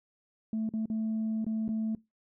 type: tone with dropouts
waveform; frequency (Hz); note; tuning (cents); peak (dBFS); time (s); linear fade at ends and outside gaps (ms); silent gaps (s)
sine; 220.2; A3; +2; -27; 0.53-1.95; 2; 0.691-0.737 / 0.857-0.9 / 1.445-1.465 / 1.68-1.689
effects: noise-tail reverb RT60 0.2 s tail -22 dB re dry + tanh soft clip ceiling -26 dBFS